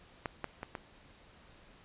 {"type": "clicks", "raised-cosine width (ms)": 0.5, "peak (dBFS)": [-19, -20, -24, -23], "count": 4, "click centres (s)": [0.258, 0.443, 0.631, 0.752], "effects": ["pink hiss -59 dBFS RMS until 1.84 s", "resampled to 8000 Hz"]}